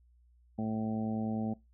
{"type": "harmonic tone", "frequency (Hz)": 110, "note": "A2", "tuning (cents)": 0, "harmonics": [1, 2, 3, 4, 5, 6, 7], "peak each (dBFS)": [-40, -32, -45, -46, -46, -46, -44], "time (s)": [0.58, 1.54], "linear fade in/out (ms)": 10, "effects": ["noise-tail reverb RT60 0.2 s tail -21 dB re dry", "added 60 Hz sine -61 dBFS peak until 1.73 s"]}